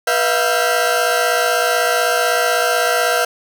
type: tone cluster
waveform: 40% pulse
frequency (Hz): 487.2 / 649 / 705 / 1361 / 1576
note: B4 / E5 / F5 / F6 / G6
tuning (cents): -24 / -27 / +16 / -45 / +9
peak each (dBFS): -20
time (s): 0.07-3.25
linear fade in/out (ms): 5
effects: none